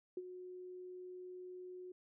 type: tone with ADSR envelope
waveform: sine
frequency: 364.4 Hz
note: F#4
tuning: 26 cents flat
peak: -37 dBFS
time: 0.17-1.92 s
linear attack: 3 ms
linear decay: 39 ms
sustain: -10 dB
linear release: 5 ms
effects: none